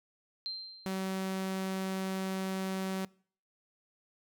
sine tone with exponential decay, 4140 Hz, C8, 19 cents flat, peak -33 dBFS, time 0.46-1.25 s, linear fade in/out 0 ms, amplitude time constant 170 ms
sawtooth tone, 190.1 Hz, F#3, 47 cents sharp, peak -29 dBFS, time 0.86-3.05 s, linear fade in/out 0 ms
effects noise-tail reverb RT60 0.5 s tail -24 dB re dry

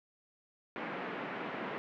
pink band-pass noise, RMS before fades -40 dBFS, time 0.76-1.78 s, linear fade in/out 0 ms, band 200 to 2400 Hz, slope 24 dB/octave, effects none

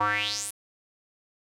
square tone with band-pass filter sweep, 103.83 Hz, G#2, in tune, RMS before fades -28 dBFS, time 0-0.51 s, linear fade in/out 10 ms, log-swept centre 960 to 11000 Hz, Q 5.5, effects none

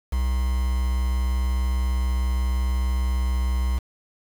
triangle tone with quantisation, 63.2 Hz, B1, 41 cents sharp, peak -18 dBFS, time 0.12-3.79 s, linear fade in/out 10 ms, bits 6, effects none

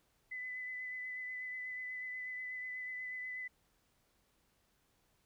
sine tone with vibrato, 2008 Hz, B6, 28 cents sharp, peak -40 dBFS, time 0.31-3.48 s, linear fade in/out 10 ms, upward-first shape sine, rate 8.2 Hz, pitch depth 15 cents each way, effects pink hiss -75 dBFS RMS until 5.25 s

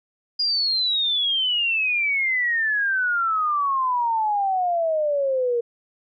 sine exponential sweep, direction down, 4900 to 466.2 Hz, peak -19 dBFS, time 0.39-5.61 s, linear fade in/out 10 ms, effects none

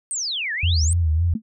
sine exponential two-way sweep, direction down then up, 8870 to 1675 to 8870 Hz, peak -23 dBFS, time 0.11-0.93 s, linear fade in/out 0 ms, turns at 0.53 s
sine tone with vibrato, 82 Hz, E2, 9 cents flat, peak -16 dBFS, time 0.63-1.34 s, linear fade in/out 5 ms, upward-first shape sine, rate 3.6 Hz, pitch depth 100 cents each way
sine tone with exponential decay, 220 Hz, A3, in tune, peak -18 dBFS, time 1.35-1.42 s, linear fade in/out 5 ms, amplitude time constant 15 ms
effects none

